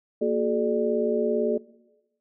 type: tone cluster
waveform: sine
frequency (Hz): 232.6 / 368.3 / 426.2 / 594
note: A#3 / F#4 / G#4 / D5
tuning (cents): -4 / -8 / +45 / +20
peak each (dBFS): -28 / -28 / -24 / -28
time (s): 0.21-1.58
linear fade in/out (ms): 10
effects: noise-tail reverb RT60 1.0 s tail -20 dB re dry